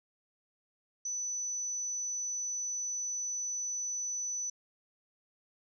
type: tone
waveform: sine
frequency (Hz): 5980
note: F#8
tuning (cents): +17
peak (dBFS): -33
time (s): 1.05-4.5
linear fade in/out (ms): 5
effects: none